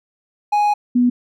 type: tone pair in turn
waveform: triangle / sine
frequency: 830.6 / 245.4 Hz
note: G#5 / B3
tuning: 0 / -11 cents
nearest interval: octave + major sixth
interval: 2111 cents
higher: first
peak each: -11 dBFS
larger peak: neither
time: 0.52-0.74 / 0.95-1.1 s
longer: first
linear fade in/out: 10 ms
effects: none